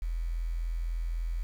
sine tone with quantisation, 41.89 Hz, E1, 29 cents sharp, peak -29 dBFS, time 0.02-1.43 s, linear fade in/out 0 ms, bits 9, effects none

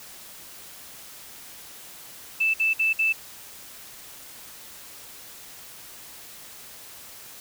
sine tone bursts, 2640 Hz, E7, 2 cents sharp, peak -19 dBFS, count 4, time 2.4-3.128 s, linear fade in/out 10 ms, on 140 ms, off 56 ms, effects white hiss -44 dBFS RMS until 7.4 s

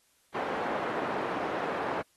pink band-pass noise, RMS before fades -33 dBFS, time 0.34-2.02 s, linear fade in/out 10 ms, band 400 to 1200 Hz, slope 12 dB/octave, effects white hiss -68 dBFS RMS until 2.16 s + AAC 32 kbps

